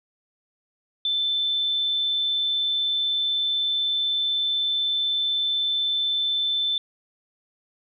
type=tone; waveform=sine; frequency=3532 Hz; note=A7; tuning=6 cents sharp; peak=-21 dBFS; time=1.05-6.78 s; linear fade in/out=2 ms; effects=none